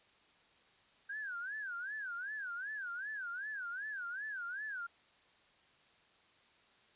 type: tone with vibrato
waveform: sine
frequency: 1557 Hz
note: G6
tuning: 12 cents flat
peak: -39 dBFS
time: 1.09-4.87 s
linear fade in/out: 10 ms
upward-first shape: sine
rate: 2.6 Hz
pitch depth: 200 cents each way
effects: white hiss -67 dBFS RMS until 6.95 s + resampled to 8000 Hz

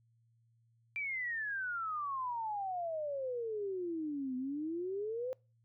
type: exponential two-way sweep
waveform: sine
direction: down then up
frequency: 2364 to 250.5 to 524 Hz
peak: -35 dBFS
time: 0.96-5.33 s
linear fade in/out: 0 ms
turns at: 4.36 s
effects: noise-tail reverb RT60 0.3 s tail -25 dB re dry + added 115 Hz sine -68 dBFS peak until 5.64 s

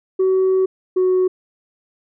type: tone pair in turn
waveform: sine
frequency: 377.2 / 369.7 Hz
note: F#4 / F#4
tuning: +33 / -1 cents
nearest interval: unison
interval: 34 cents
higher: first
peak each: -11 dBFS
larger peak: neither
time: 0.19-0.66 / 0.96-1.28 s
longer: first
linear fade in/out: 10 ms
effects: tanh soft clip ceiling -11 dBFS

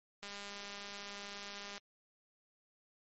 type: click train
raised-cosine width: 0.2 ms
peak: -29 dBFS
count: 314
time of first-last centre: 0.23-1.78 s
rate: 202 Hz
effects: MP3 32 kbps

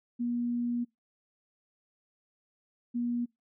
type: tone pair in turn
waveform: sine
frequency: 240 / 240 Hz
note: B3 / B3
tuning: -49 / -49 cents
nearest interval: unison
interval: 0 cents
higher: neither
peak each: -28 dBFS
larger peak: neither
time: 0.19-0.85 / 2.94-3.26 s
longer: first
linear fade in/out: 20 ms
effects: noise-tail reverb RT60 0.2 s tail -25 dB re dry

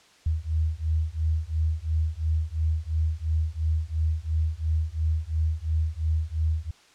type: beating tone pair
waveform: sine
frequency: 77.78 / 80.68 Hz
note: D#2 / E2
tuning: 0 / -37 cents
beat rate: 2.9 Hz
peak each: -26 dBFS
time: 0.26-6.71 s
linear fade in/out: 5 ms
effects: white hiss -56 dBFS RMS until 6.94 s + low-pass 6000 Hz 12 dB/octave

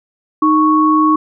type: tone pair together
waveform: sine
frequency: 309.8 / 1108.7 Hz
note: D#4 / C#6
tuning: -7 / 0 cents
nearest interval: octave + minor seventh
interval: 2207 cents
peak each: -11 dBFS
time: 0.42-1.16 s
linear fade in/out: 5 ms
effects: none

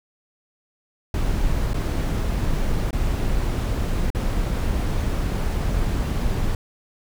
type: noise with dropouts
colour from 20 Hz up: brown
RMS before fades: -22 dBFS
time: 1.14-6.55 s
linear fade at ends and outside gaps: 2 ms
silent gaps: 1.734-1.742 / 2.908-2.929 / 4.103-4.148 s
effects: none

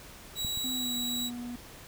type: tone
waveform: sawtooth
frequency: 3888 Hz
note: B7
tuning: 28 cents flat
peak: -28 dBFS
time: 0.35-1.31 s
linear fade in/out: 50 ms
type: clicks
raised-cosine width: 5 ms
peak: -26 / -32 dBFS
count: 2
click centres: 0.448 / 0.574 s
type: tone with pitch glide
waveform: triangle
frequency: 254.2 to 242.3 Hz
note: C4 to B3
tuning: -50 to -33 cents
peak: -34 dBFS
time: 0.64-1.56 s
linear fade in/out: 5 ms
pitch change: -83 cents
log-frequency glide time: 0.75-0.92 s
effects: pink hiss -49 dBFS RMS until 1.87 s

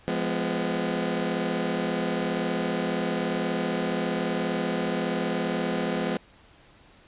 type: chord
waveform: 20% pulse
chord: F diminished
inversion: none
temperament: just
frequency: 174.61 / 209.5 / 251.4 Hz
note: F3 / Ab3 / Cb4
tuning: 0 / +15 / +31 cents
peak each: -25 dBFS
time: 0.08-6.17 s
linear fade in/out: 0 ms
effects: pink hiss -55 dBFS RMS until 7.07 s + resampled to 8000 Hz

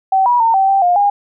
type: tone with pitch steps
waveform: sine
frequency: 767 / 970 / 910 / 773 / 782 / 709 / 812 Hz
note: G5 / B5 / A#5 / G5 / G5 / F5 / G#5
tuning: -38 / -31 / -42 / -24 / -4 / +26 / -39 cents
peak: -9 dBFS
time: 0.12-1.1 s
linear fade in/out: 5 ms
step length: 140 ms
effects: none

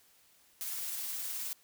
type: noise with tremolo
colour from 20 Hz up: blue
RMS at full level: -37 dBFS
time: 0.61-1.53 s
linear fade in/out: 0 ms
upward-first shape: triangle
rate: 19 Hz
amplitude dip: 25%
effects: white hiss -65 dBFS RMS until 1.63 s

